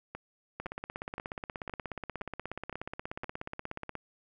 two click trains, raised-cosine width 0.5 ms, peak -22 / -24 dBFS, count 57 / 7, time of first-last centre 0.6-3.953 / 0.15-3.243 s, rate 16.7 / 1.94 Hz, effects none

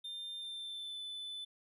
triangle tone with pitch glide, 3600 to 3506 Hz, A7 to A7, +39 to -7 cents, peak -40 dBFS, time 0.04-1.45 s, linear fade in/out 10 ms, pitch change -46 cents, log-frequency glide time 0.39-1.01 s, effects none

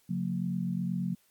sine tone cluster, 138.3 / 180.6 / 228.9 Hz, C#3 / F#3 / A#3, -4 / -42 / -31 cents, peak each -36 / -30 / -36 dBFS, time 0.09-1.15 s, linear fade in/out 10 ms, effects white hiss -67 dBFS RMS until 1.3 s + MP3 96 kbps

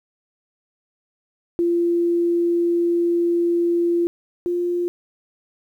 sine tone pair in turn, 343.6 / 350.6 Hz, F4 / F4, -28 / +7 cents, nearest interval unison, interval 35 cents, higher second, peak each -16 / -19 dBFS, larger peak first, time 1.59-4.07 / 4.46-4.88 s, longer first, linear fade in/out 0 ms, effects 9-bit

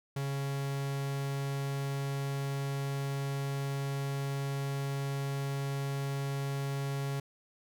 45% pulse tone, 138.59 Hz, C#3, in tune, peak -32 dBFS, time 0.16-7.2 s, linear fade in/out 5 ms, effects none

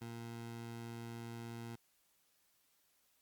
20% pulse tone, 116.54 Hz, A#2, in tune, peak -40 dBFS, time 0.01-1.76 s, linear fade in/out 10 ms, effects white hiss -75 dBFS RMS until 3.21 s + Opus 48 kbps

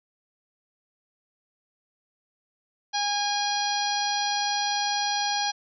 harmonic tone with a mistuned harmonic, 818 Hz, G#5, 26 cents flat, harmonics 1 / 2 / 3 / 4 / 5 / 6 / 7, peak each -27 / -34 / -38 / -33 / -32 / -34 / -33 dBFS, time 2.93-5.52 s, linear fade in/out 20 ms, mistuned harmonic 5, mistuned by +25 cents, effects none

